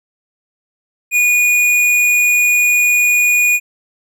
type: tone with hard clipping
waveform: sine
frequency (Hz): 2453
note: D#7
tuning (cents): -25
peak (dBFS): -11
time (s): 1.11-3.6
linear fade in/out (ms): 50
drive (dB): 12
effects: none